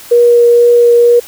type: tone with vibrato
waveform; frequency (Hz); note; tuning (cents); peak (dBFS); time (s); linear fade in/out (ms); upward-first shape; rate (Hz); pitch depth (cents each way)
sine; 476.7; A#4; +39; -3; 0.11-1.2; 10; triangle; 2.1; 9
effects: white hiss -33 dBFS RMS until 1.27 s